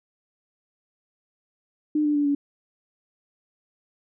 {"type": "tone with pitch steps", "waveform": "sine", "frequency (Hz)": [301.8, 296.1, 290.5, 285], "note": ["D4", "D4", "D4", "C#4"], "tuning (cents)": [47, 14, -19, 48], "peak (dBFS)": -19, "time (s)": [1.95, 2.35], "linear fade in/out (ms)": 5, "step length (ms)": 100, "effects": []}